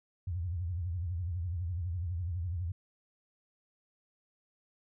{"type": "tone with vibrato", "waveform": "sine", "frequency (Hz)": 87.3, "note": "F2", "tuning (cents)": 0, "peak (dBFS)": -32, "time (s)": [0.27, 2.72], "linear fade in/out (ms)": 5, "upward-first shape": "triangle", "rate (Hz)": 12, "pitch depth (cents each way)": 180, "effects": []}